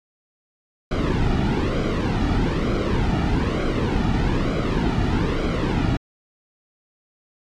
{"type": "noise with flanger", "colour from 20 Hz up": "brown", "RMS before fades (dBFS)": -21, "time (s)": [0.91, 5.97], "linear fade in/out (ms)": 5, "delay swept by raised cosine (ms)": [1.1, 1.93], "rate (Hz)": 1.1, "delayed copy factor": -0.7, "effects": ["low-pass 4000 Hz 12 dB/octave", "AAC 64 kbps"]}